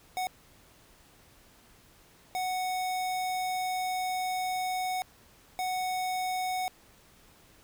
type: tone bursts at uneven times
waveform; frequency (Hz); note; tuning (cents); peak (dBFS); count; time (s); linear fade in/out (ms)
square; 740; F#5; 0; -30; 3; 0.17-0.27 / 2.35-5.02 / 5.59-6.68; 0
effects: pink hiss -59 dBFS RMS until 7.63 s